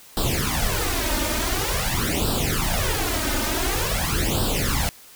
pink noise with flanger, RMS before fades -23 dBFS, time 0.17-4.89 s, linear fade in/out 0 ms, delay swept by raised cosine 0.23 to 3.33 ms, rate 0.47 Hz, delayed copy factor +0.85, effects white hiss -47 dBFS RMS until 5.15 s

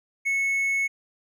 triangle tone, 2200 Hz, C#7, 14 cents flat, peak -20 dBFS, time 0.25-0.88 s, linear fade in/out 20 ms, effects none

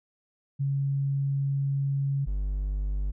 sine / triangle tone pair in turn, 138.59 / 49.37 Hz, C#3 / G1, 0 / +13 cents, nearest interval octave + tritone, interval 1787 cents, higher first, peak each -24 dBFS, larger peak neither, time 0.59-2.26 / 2.26-3.12 s, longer first, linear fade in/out 20 ms, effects none

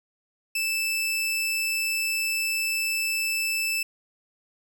sawtooth tone, 2637 Hz, E7, in tune, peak -21 dBFS, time 0.55-3.83 s, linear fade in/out 5 ms, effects none

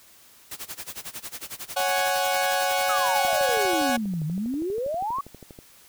white noise with tremolo, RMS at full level -34 dBFS, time 0.51-3.63 s, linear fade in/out 5 ms, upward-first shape sine, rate 11 Hz, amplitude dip 100%
sawtooth chord, C# suspended fourth, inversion none, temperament equal, 554.4 / 740 / 830.6 Hz, C#5 / F#5 / G#5, 0 / 0 / 0 cents, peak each -23 / -21 / -25 dBFS, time 1.76-3.97 s, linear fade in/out 10 ms
sine exponential two-way sweep, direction down then up, 1318.5 to 148.3 to 1156 Hz, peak -25 dBFS, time 2.89-5.21 s, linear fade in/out 5 ms, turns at 4.25 s
click train, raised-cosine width 2 ms, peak -29 dBFS, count 30, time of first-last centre 3.25-5.589 s, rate 12.4 Hz
effects white hiss -53 dBFS RMS until 5.88 s

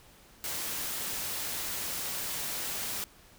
white noise, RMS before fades -35 dBFS, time 0.44-3.04 s, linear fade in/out 0 ms, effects pink hiss -57 dBFS RMS until 3.38 s

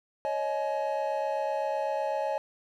triangle chord, C# suspended second, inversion none, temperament equal with one note detuned, 554.4 / 622.3 / 849 Hz, C#5 / D#5 / G#5, 0 / 0 / +38 cents, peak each -30 dBFS, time 0.25-2.38 s, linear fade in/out 0 ms, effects none

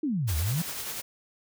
sine exponential two-way sweep, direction down then up, 329.6 to 72.3 to 180.5 Hz, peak -25 dBFS, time 0.03-0.62 s, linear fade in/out 5 ms, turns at 0.37 s
white noise with tremolo, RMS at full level -34 dBFS, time 0.27-1.02 s, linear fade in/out 20 ms, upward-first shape sine, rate 10 Hz, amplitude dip 35%
effects none

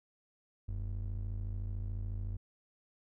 triangle ring-modulated tone, 69.3 Hz, C#2, in tune, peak -30 dBFS, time 0.68-2.37 s, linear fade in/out 10 ms, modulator 26.9 Hz, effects none

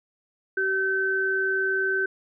sine tone pair together, 383.9 / 1535.6 Hz, G4 / G6, -36 / -36 cents, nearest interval 2 octaves, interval 2400 cents, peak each -27 / -23 dBFS, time 0.57-2.06 s, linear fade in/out 5 ms, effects none

